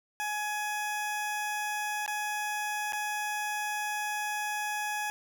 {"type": "tone with dropouts", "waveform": "20% pulse", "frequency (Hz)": 840, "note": "G#5", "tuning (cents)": 19, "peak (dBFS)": -26, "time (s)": [0.2, 5.1], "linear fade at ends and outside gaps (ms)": 0, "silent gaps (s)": [[2.062, 2.078], [2.923, 2.932]], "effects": []}